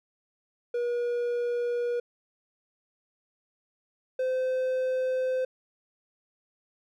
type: tone pair in turn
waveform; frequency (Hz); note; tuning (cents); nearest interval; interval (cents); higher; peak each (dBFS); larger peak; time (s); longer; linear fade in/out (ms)
triangle; 480.8 / 514.9; B4 / C5; -46 / -28; minor second; 118; second; -24 / -23; second; 0.74-2 / 4.19-5.45; neither; 5
effects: none